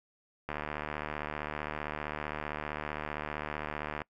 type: click train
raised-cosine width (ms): 0.5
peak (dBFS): -20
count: 267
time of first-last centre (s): 0.49-4.018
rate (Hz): 75.4
effects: noise-tail reverb RT60 0.1 s tail -24 dB re dry